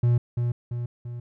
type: tone with echo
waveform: triangle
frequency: 120.2 Hz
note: B2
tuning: 46 cents flat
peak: -15 dBFS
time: 0.03-0.18 s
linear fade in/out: 5 ms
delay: 340 ms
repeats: 3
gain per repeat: -5 dB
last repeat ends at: 1.2 s
effects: none